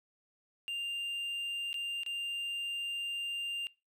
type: tone with dropouts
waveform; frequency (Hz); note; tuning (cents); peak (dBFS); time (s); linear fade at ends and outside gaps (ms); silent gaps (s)
triangle; 2794; F7; 0; -33; 0.68-3.67; 0; 1.73-1.742 / 2.034-2.063
effects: noise-tail reverb RT60 0.3 s tail -23 dB re dry